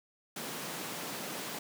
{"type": "high-pass noise", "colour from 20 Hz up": "pink", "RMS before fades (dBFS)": -40, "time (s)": [0.36, 1.59], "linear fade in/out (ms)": 5, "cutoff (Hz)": 170, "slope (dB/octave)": 24, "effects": []}